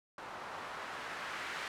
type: noise with low-pass filter sweep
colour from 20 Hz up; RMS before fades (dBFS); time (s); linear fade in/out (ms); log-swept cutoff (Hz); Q
blue; -43; 0.18-1.68; 2; 940 to 1800; 1.2
effects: none